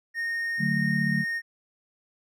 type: tone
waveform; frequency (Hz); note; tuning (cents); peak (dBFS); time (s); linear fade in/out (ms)
triangle; 1847; A#6; -16; -25; 0.14-1.42; 50
type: chord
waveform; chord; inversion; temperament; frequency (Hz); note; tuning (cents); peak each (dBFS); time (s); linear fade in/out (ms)
sine; D major; none; just; 146.83 / 183.54 / 220.2; D3 / F#3 / A3; 0 / -14 / +2; -28; 0.58-1.25; 50
effects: none